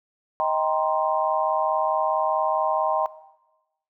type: chord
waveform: sine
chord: C minor seventh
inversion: first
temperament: just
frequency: 627.9 / 784.9 / 941.9 / 1046.5 Hz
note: Eb5 / G5 / Bb5 / C6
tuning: +16 / +2 / +18 / 0 cents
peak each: -26 dBFS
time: 0.4-3.06 s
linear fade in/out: 0 ms
effects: noise-tail reverb RT60 1.0 s tail -17 dB re dry